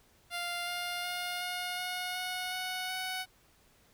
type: tone with pitch steps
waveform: 10% pulse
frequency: 698.5 / 705 / 711.5 / 718.1 / 724.8 / 731.5 / 738.3 / 745.2 Hz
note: F5 / F5 / F5 / F5 / F#5 / F#5 / F#5 / F#5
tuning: 0 / +16 / +32 / +48 / -36 / -20 / -4 / +12 cents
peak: -26 dBFS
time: 0.3-3.26 s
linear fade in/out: 50 ms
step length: 370 ms
effects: pink hiss -65 dBFS RMS until 3.93 s